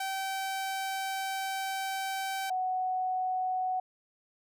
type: tone pair in turn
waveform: sawtooth / sine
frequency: 772 / 742.6 Hz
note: G5 / F#5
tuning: -27 / +6 cents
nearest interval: minor second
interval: 67 cents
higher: first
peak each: -28 dBFS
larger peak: neither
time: 0-2.5 / 2.5-3.8 s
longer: first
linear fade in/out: 5 ms
effects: none